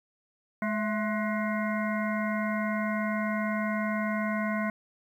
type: harmonic tone with a mistuned harmonic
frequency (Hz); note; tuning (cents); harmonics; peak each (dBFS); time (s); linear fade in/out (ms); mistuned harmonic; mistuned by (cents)
211.6; G#3; +33; 1 / 3 / 5 / 7 / 9 / 10; -29 / -34 / -36 / -37 / -39 / -39; 0.62-4.7; 2; 3; +70
effects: 10-bit